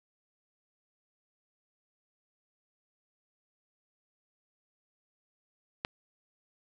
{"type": "click", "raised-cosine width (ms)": 0.3, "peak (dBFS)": -15, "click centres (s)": 5.849, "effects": []}